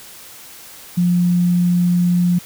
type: tone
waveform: sine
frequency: 176.4 Hz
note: F3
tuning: 18 cents sharp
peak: -12 dBFS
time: 0.97-2.39 s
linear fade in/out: 10 ms
effects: white hiss -39 dBFS RMS until 2.45 s